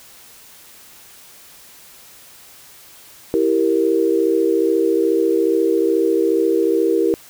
sine chord, E diminished, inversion none, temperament equal, 329.6 / 392 / 466.2 Hz, E4 / G4 / Bb4, 0 / 0 / 0 cents, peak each -18 dBFS, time 3.34-7.14 s, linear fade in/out 0 ms, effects white hiss -44 dBFS RMS until 7.29 s

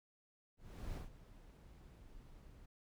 brown noise with ADSR envelope, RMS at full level -43 dBFS, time 0.57-2.66 s, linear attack 370 ms, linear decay 150 ms, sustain -15 dB, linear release 7 ms, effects none

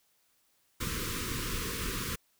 pink band-stop noise, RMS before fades -35 dBFS, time 0.8-2.16 s, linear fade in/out 10 ms, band 510 to 1000 Hz, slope 96 dB/octave
clicks, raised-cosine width 5 ms, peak -25 dBFS, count 4, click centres 0.827 / 0.872 / 1.316 / 1.545 s
effects white hiss -71 dBFS RMS until 2.39 s

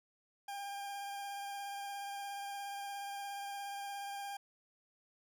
40% pulse tone with vibrato, 801 Hz, G5, 37 cents sharp, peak -40 dBFS, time 0.48-4.37 s, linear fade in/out 5 ms, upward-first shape triangle, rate 17 Hz, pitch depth 17 cents each way, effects none

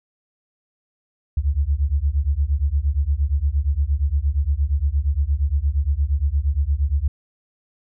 sine beating tone pair, 67.2 / 75.8 Hz, C2 / D#2, +47 / -45 cents, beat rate 8.6 Hz, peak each -20 dBFS, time 1.37-7.08 s, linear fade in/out 5 ms, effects none

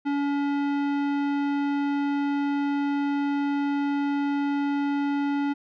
sine tone with tanh clipping, 284.1 Hz, C#4, 43 cents sharp, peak -25 dBFS, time 0.05-5.54 s, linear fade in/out 20 ms, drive 17 dB, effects none

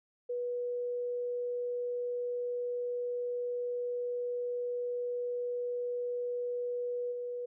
sine tone with level steps, 487.8 Hz, B4, 21 cents flat, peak -32 / -35 dBFS, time 0.29-7.46 s, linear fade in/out 10 ms, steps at 7.11 s, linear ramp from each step 20 ms, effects none

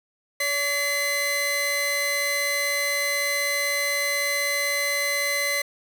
sawtooth tone pair together, 570 / 2039 Hz, C#5 / C7, +48 / -45 cents, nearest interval octave + minor seventh, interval 2207 cents, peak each -25 / -20 dBFS, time 0.4-5.62 s, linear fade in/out 5 ms, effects none

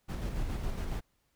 brown noise with tremolo, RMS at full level -33 dBFS, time 0.08-1.01 s, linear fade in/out 20 ms, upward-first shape square, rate 7.2 Hz, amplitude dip 30%, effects pink hiss -75 dBFS RMS until 1.35 s

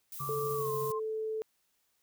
violet noise, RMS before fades -43 dBFS, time 0.12-0.92 s, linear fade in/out 2 ms
sine tone with pitch glide, 1170 to 1054.5 Hz, D6 to C6, -7 to +13 cents, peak -36 dBFS, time 0.19-1 s, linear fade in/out 20 ms, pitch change -180 cents, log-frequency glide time 0.54-0.71 s
triangle tone with tremolo, 138.59 Hz, C#3, in tune, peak -37 dBFS, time 0.2-0.91 s, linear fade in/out 5 ms, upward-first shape square, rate 13 Hz, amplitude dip 35%
sine tone, 437.8 Hz, A4, 9 cents flat, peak -32 dBFS, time 0.29-1.42 s, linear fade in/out 0 ms
effects white hiss -75 dBFS RMS until 2.02 s

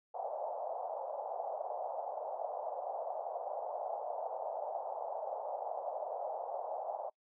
white band-pass noise, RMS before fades -40 dBFS, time 0.14-7.1 s, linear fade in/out 10 ms, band 560 to 810 Hz, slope 48 dB/octave, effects noise-tail reverb RT60 0.1 s tail -25 dB re dry

